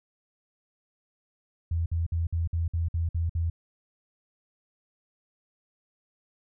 sine tone bursts, 83.5 Hz, E2, 23 cents sharp, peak -24 dBFS, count 9, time 1.71-3.5 s, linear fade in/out 5 ms, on 150 ms, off 55 ms, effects none

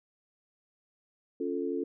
sine chord, Db augmented, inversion none, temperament equal, 277.2 / 349.2 / 440 Hz, Db4 / F4 / A4, 0 / 0 / 0 cents, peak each -34 dBFS, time 1.4-1.84 s, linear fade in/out 5 ms, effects none

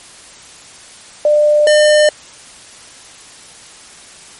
sine / square tone pair in turn, 597 / 602.9 Hz, D5 / D5, +28 / +45 cents, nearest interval unison, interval 17 cents, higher second, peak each -7 dBFS, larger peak neither, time 1.25-1.67 / 1.67-2.09 s, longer neither, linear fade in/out 2 ms, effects white hiss -38 dBFS RMS until 4.39 s + MP3 48 kbps

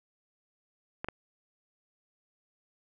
clicks, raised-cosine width 0.5 ms, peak -19 dBFS, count 2, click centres 1.045 / 1.086 s, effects none

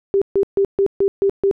sine tone bursts, 394.5 Hz, G4, 11 cents sharp, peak -12 dBFS, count 7, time 0.14-1.512 s, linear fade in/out 0 ms, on 76 ms, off 140 ms, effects none

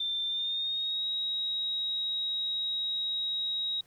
sine tone with pitch glide, 3572 to 3806 Hz, A7 to A#7, +25 to +35 cents, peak -29 dBFS, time 0-3.81 s, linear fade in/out 5 ms, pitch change +110 cents, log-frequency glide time 0.26-1.05 s, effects pink hiss -64 dBFS RMS until 3.86 s

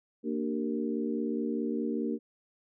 harmonic tone with a mistuned harmonic, 77.1 Hz, D#2, 15 cents flat, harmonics 3 / 4 / 5 / 6, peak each -32 / -34 / -36 / -38 dBFS, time 0.23-2.19 s, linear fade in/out 50 ms, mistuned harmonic 4, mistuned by -70 cents, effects none

